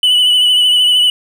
triangle tone with vibrato, 2975 Hz, F#7, 9 cents sharp, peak -6 dBFS, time 0.03-1.1 s, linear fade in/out 2 ms, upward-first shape sine, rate 13 Hz, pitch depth 33 cents each way, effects none

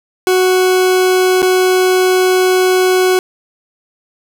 40% pulse tone with dropouts, 370 Hz, F#4, in tune, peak -8 dBFS, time 0.27-3.19 s, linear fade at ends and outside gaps 1 ms, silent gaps 1.42-1.427 s, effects none

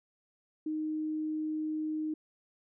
sine tone, 310 Hz, D#4, 6 cents flat, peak -31 dBFS, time 0.66-2.14 s, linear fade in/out 5 ms, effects none

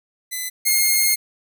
5% pulse tone pair in turn, 2014 / 2139 Hz, B6 / C7, +33 / +38 cents, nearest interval minor second, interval 105 cents, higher second, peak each -15 / -5 dBFS, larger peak second, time 0.31-0.5 / 0.65-1.16 s, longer second, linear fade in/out 20 ms, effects none

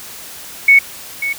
sine tone with echo, 2217 Hz, C#7, in tune, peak -4 dBFS, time 0.68-0.79 s, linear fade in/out 5 ms, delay 540 ms, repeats 1, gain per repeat -12 dB, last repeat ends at 1.33 s, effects white hiss -33 dBFS RMS until 1.38 s

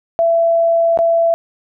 sine tone with dropouts, 669 Hz, E5, 25 cents sharp, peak -10 dBFS, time 0.19-1.34 s, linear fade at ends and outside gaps 0 ms, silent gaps 0.974-0.989 s, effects none

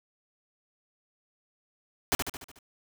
pink noise with echo, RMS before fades -25 dBFS, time 2.12-2.15 s, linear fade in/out 0 ms, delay 73 ms, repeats 6, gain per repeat -5 dB, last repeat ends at 2.588 s, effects none

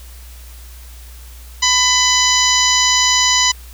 harmonic tone with a mistuned harmonic, 1000 Hz, B5, 21 cents sharp, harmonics 1 / 2 / 3 / 4 / 5 / 6 / 7, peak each -19 / -19 / -19 / -19 / -19 / -19 / -19 dBFS, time 1.62-3.52 s, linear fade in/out 10 ms, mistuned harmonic 6, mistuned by -17 cents, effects added 60 Hz sine -34 dBFS peak until 3.73 s + white hiss -43 dBFS RMS until 3.73 s

